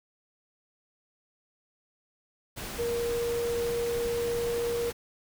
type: tone in noise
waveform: sine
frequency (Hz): 471.6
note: A#4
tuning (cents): +20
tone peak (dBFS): -27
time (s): 2.78-4.91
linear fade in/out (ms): 20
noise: pink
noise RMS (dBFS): -38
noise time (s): 2.56-4.93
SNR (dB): +8
effects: none